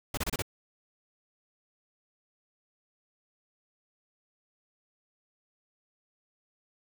pink noise bursts, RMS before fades -31 dBFS, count 5, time 0.14-0.422 s, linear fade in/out 5 ms, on 34 ms, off 28 ms, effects none

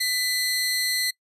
sawtooth tone pair together, 1998 / 4234 Hz, B6 / C8, +20 / +20 cents, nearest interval octave + minor second, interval 1300 cents, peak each -22 dBFS, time 0-1.11 s, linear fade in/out 10 ms, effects noise-tail reverb RT60 0.1 s tail -24 dB re dry + resampled to 32000 Hz

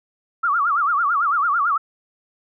sine tone with vibrato, 1258 Hz, D#6, 19 cents sharp, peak -16 dBFS, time 0.43-1.78 s, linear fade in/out 10 ms, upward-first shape sine, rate 9 Hz, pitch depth 210 cents each way, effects none

